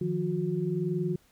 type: tone cluster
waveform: sine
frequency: 155.1 / 176 / 362.4 Hz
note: D#3 / F3 / F#4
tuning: -5 / +14 / -36 cents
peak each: -31 dBFS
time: 0.01-1.16 s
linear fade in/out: 5 ms
effects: pink hiss -64 dBFS RMS until 1.31 s